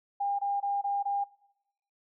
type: tone bursts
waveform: sine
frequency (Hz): 804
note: G5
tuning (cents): +44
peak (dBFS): -27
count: 5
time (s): 0.2-1.242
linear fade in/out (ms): 10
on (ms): 190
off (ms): 23
effects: noise-tail reverb RT60 0.9 s tail -21 dB re dry